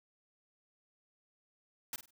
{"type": "noise with echo", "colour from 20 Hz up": "white", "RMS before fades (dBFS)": -39, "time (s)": [1.93, 1.96], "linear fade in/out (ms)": 2, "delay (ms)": 49, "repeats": 3, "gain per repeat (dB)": -11, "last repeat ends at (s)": 2.107, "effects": []}